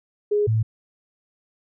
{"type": "tone pair in turn", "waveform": "sine", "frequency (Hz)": [415.3, 110.48], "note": ["G#4", "A2"], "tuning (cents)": [0, 8], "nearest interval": "octave + major seventh", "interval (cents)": 2292, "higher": "first", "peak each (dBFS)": -17, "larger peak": "neither", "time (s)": [[0.31, 0.47], [0.47, 0.63]], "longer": "neither", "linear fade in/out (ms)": 10, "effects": []}